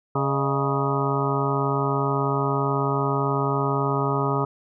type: harmonic tone with a mistuned harmonic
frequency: 138.2 Hz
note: C#3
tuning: 5 cents flat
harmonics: 1 / 2 / 3 / 4 / 5 / 6 / 7 / 8 / 9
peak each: -25 / -30 / -27 / -34 / -33 / -33 / -30 / -33 / -28 dBFS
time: 0.15-4.45 s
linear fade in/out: 5 ms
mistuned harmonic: 4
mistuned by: +140 cents
effects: none